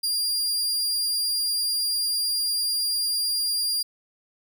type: tone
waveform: sawtooth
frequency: 4803 Hz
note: D8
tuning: 38 cents sharp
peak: -20 dBFS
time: 0.03-3.83 s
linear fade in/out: 10 ms
effects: none